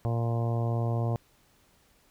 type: harmonic tone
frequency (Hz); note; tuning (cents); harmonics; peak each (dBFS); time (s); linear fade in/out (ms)
116.54; A#2; 0; 1 / 2 / 3 / 4 / 5 / 6 / 7 / 8 / 9; -26 / -38 / -39 / -39 / -39 / -39 / -45 / -47 / -46; 0.05-1.16; 0
effects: pink hiss -64 dBFS RMS until 2.1 s